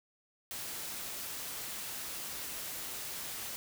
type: noise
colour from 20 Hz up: white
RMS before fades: -41 dBFS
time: 0.51-3.56 s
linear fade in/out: 0 ms
effects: none